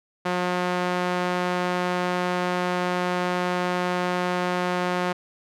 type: tone with band-pass filter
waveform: sawtooth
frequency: 179.5 Hz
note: F3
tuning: 48 cents sharp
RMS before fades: -25 dBFS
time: 0.25-5.13 s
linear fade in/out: 10 ms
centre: 1100 Hz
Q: 0.55
effects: none